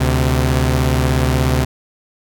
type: tone pair together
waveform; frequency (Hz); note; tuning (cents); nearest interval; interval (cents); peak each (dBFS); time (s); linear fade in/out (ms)
sawtooth; 72.6 / 128.58; D2 / C3; -19 / -30; minor seventh; 989; -12; 0-1.65; 10
effects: none